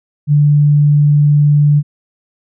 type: tone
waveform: sine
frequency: 146.83 Hz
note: D3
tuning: in tune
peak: -6 dBFS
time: 0.27-1.83 s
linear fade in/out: 50 ms
effects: none